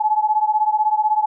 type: beating tone pair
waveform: sine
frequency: 850 / 866 Hz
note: G#5 / A5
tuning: +40 / -28 cents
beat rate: 16 Hz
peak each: -17 / -19 dBFS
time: 0-1.26 s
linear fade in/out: 10 ms
effects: none